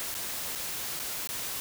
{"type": "noise with dropouts", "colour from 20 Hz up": "white", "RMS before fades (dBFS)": -35, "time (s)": [0, 1.6], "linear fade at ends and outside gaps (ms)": 0, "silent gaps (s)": [[0.143, 0.15], [0.551, 0.556], [0.992, 0.998], [1.273, 1.29]], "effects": []}